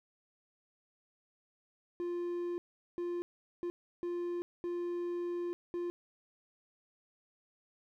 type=tone bursts at uneven times; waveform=triangle; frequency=349.2 Hz; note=F4; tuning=in tune; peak=-32 dBFS; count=6; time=2-2.58 / 2.98-3.22 / 3.63-3.7 / 4.03-4.42 / 4.64-5.53 / 5.74-5.9 s; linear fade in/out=0 ms; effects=none